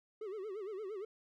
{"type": "tone with vibrato", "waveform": "triangle", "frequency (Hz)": 405.5, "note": "G#4", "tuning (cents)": -41, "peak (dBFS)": -38, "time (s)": [0.21, 1.05], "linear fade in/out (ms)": 5, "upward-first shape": "sine", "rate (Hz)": 8.7, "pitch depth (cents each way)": 160, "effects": []}